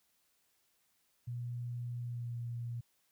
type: tone with pitch glide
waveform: sine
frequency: 120.9 to 118.75 Hz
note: B2 to A#2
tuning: -36 to +33 cents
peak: -37 dBFS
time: 1.27-2.81 s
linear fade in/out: 10 ms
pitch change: -31 cents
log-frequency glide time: 2-2.36 s
effects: white hiss -75 dBFS RMS until 3.11 s